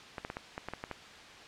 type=clicks; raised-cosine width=0.5 ms; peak=-22 dBFS; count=9; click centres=0.182 / 0.249 / 0.301 / 0.369 / 0.579 / 0.686 / 0.736 / 0.839 / 0.913 s; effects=white hiss -50 dBFS RMS until 1.47 s + low-pass 4000 Hz 12 dB/octave